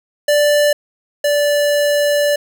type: tone pair in turn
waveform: square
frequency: 587.3 / 582.9 Hz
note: D5 / D5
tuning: 0 / -13 cents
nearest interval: unison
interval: 13 cents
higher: first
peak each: -11 / -13 dBFS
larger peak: first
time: 0.28-0.73 / 1.24-2.36 s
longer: second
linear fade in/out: 5 ms
effects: none